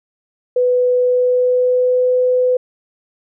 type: tone with pitch glide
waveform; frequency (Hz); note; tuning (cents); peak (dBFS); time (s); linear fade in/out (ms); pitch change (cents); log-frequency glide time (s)
sine; 497 to 502.8; B4 to B4; +11 to +31; -11; 0.56-2.57; 5; +20; 0.97-2.13
effects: none